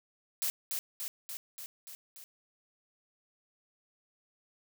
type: noise with echo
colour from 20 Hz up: blue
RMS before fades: -32 dBFS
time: 0.42-0.5 s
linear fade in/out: 0 ms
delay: 290 ms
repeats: 6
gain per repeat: -3 dB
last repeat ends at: 2.24 s
effects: none